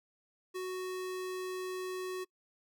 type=tone; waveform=square; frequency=370 Hz; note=F#4; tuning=in tune; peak=-37 dBFS; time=0.54-2.25 s; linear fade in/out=20 ms; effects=noise-tail reverb RT60 0.1 s tail -25 dB re dry